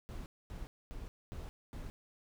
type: noise bursts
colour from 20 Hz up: brown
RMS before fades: -44 dBFS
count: 5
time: 0.09-1.9 s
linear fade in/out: 0 ms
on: 170 ms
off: 240 ms
effects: none